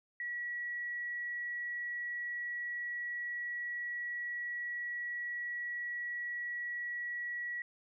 sine tone, 1929 Hz, B6, 41 cents flat, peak -36 dBFS, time 0.2-7.62 s, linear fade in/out 2 ms, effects none

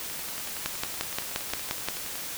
two click trains, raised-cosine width 0.2 ms, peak -21 / -10 dBFS, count 23 / 8, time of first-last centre 0.1-2.156 / 0.66-1.886 s, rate 10.7 / 5.71 Hz, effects white hiss -36 dBFS RMS until 2.37 s

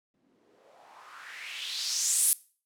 violet noise with low-pass filter sweep, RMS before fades -33 dBFS, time 0.14-2.33 s, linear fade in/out 0 ms, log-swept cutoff 210 to 11000 Hz, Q 3.4, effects noise-tail reverb RT60 0.4 s tail -21 dB re dry

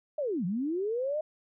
sine linear two-way sweep, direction down then up, 629 to 164.2 to 629 Hz, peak -28 dBFS, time 0.18-1.21 s, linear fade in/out 5 ms, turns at 0.45 s, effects none

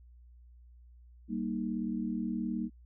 sine chord, Eb major, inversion first, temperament just, 194.45 / 233.3 / 311.1 Hz, G3 / Bb3 / Eb4, -14 / +2 / 0 cents, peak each -36 / -34 / -38 dBFS, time 1.28-2.7 s, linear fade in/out 50 ms, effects added 60 Hz sine -53 dBFS peak until 2.85 s

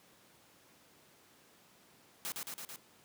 white noise with echo, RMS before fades -39 dBFS, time 2.25-2.32 s, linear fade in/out 0 ms, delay 110 ms, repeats 4, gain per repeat -2 dB, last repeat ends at 2.76 s, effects pink hiss -63 dBFS RMS until 3.04 s + high-pass 150 Hz 12 dB/octave

